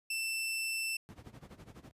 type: tone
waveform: sawtooth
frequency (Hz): 2668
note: E7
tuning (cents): +20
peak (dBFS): -30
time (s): 0.1-0.97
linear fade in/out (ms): 5
type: noise with tremolo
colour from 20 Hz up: brown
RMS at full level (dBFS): -43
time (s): 1.09-1.91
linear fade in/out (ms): 0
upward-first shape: sine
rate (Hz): 12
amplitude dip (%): 85
effects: high-pass 100 Hz 12 dB/octave + resampled to 32000 Hz